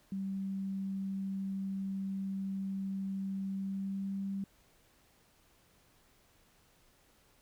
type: tone with pitch glide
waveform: sine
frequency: 193.8 to 195.94 Hz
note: G3 to G3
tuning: -20 to -1 cents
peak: -34 dBFS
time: 0.12-4.44 s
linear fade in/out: 2 ms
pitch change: +19 cents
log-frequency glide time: 3.51-4.25 s
effects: pink hiss -67 dBFS RMS until 7.41 s